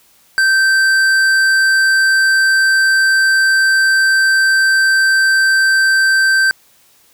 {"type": "tone with tanh clipping", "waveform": "sine", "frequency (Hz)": 1558, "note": "G6", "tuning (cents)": -11, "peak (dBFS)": -11, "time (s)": [0.38, 6.51], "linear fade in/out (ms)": 0, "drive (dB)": 13, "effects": ["white hiss -51 dBFS RMS until 7.13 s"]}